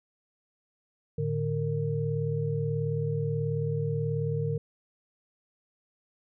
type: tone cluster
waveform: sine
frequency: 110.6 / 149.1 / 460.1 Hz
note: A2 / D3 / A#4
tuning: +9 / +27 / -23 cents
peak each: -32 / -29 / -32 dBFS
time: 1.18-4.58 s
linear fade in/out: 5 ms
effects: none